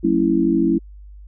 sine chord, F# minor seventh, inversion none, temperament equal with one note detuned, 185 / 225.4 / 277.2 / 329.6 Hz, F#3 / A3 / C#4 / E4, 0 / +42 / 0 / 0 cents, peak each -22 / -22 / -20 / -17 dBFS, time 0.03-0.79 s, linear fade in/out 20 ms, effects added 50 Hz sine -37 dBFS peak until 1.27 s

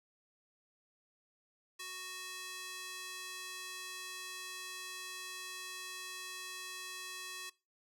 square tone with high-pass filter, 370 Hz, F#4, in tune, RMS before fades -45 dBFS, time 1.79-7.5 s, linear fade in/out 10 ms, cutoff 1900 Hz, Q 0.52, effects noise-tail reverb RT60 0.3 s tail -21 dB re dry + low-pass 12000 Hz 12 dB/octave

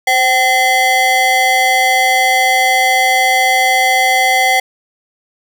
square ring-modulated tone, 644 Hz, E5, 41 cents flat, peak -7 dBFS, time 0.07-4.6 s, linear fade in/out 5 ms, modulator 1410 Hz, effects none

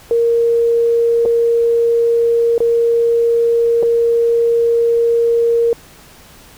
sine tone with dropouts, 466.2 Hz, A#4, in tune, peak -10 dBFS, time 0.11-5.73 s, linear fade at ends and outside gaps 1 ms, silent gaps 1.253-1.258 / 2.58-2.604 / 3.827-3.831 s, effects pink hiss -42 dBFS RMS until 6.57 s

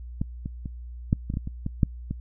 clicks, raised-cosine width 5 ms, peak -13 / -19 / -21 / -7 / -17 / -18 / -16 / -20 / -15 / -6 / -16 dBFS, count 11, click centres 0.215 / 0.459 / 0.658 / 1.129 / 1.301 / 1.339 / 1.371 / 1.474 / 1.664 / 1.832 / 2.11 s, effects noise-tail reverb RT60 0.1 s tail -26 dB re dry + added 60 Hz sine -36 dBFS peak until 2.2 s

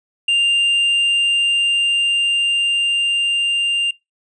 triangle tone with level ramp, 2794 Hz, F7, in tune, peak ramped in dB -11 to -14 dBFS, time 0.28-3.91 s, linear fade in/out 5 ms, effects noise-tail reverb RT60 0.2 s tail -23 dB re dry + resampled to 22050 Hz

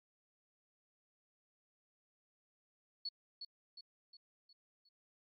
sine tone with echo, 4400 Hz, C#8, 14 cents flat, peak -38 dBFS, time 3.05-3.09 s, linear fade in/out 5 ms, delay 360 ms, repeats 5, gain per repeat -6 dB, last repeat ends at 4.89 s, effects AAC 64 kbps

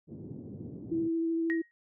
pink band-pass noise, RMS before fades -43 dBFS, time 0.07-1.1 s, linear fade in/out 50 ms, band 110 to 360 Hz, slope 24 dB/octave
sine tone with vibrato, 329.6 Hz, E4, in tune, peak -27 dBFS, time 0.91-1.62 s, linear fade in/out 10 ms, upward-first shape triangle, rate 13 Hz, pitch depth 15 cents each way
sine tone with exponential decay, 1883 Hz, A#6, 17 cents sharp, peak -28 dBFS, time 1.5-1.71 s, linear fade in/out 0 ms, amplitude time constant 44 ms
effects none

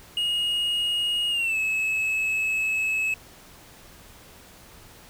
triangle tone with pitch glide, 2871 to 2587 Hz, F7 to E7, +47 to -33 cents, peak -21 dBFS, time 0.17-3.14 s, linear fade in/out 2 ms, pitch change -180 cents, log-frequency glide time 1.3-1.58 s, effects pink hiss -49 dBFS RMS until 5.09 s

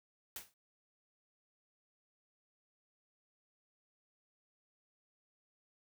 white noise with exponential decay, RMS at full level -41 dBFS, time 0.36-0.54 s, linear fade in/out 2 ms, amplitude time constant 37 ms, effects noise-tail reverb RT60 0.1 s tail -26 dB re dry

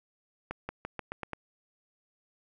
accelerating click train, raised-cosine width 0.5 ms, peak -20 dBFS, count 7, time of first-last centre 0.51-1.333 s, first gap 180 ms, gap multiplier 0.89, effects none

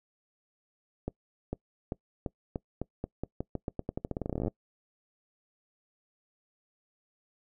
accelerating click train, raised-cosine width 2 ms, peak -19 dBFS, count 30, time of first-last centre 1.08-4.481 s, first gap 450 ms, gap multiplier 0.87, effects noise-tail reverb RT60 0.1 s tail -23 dB re dry

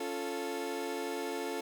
30% pulse chord, Db augmented, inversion none, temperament equal, 277.2 / 349.2 / 440 Hz, Db4 / F4 / A4, 0 / 0 / 0 cents, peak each -38 / -37 / -35 dBFS, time 0-1.61 s, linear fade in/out 5 ms, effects none

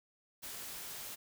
white noise, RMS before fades -45 dBFS, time 0.42-1.16 s, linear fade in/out 20 ms, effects none

